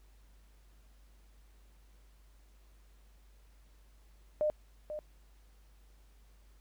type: tone with echo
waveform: sine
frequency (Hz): 606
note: D#5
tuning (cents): -46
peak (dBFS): -27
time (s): 4.41-4.5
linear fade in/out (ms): 0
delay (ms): 490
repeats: 1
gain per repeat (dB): -10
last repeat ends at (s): 4.99
effects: added 50 Hz sine -58 dBFS peak until 6.6 s + pink hiss -70 dBFS RMS until 6.6 s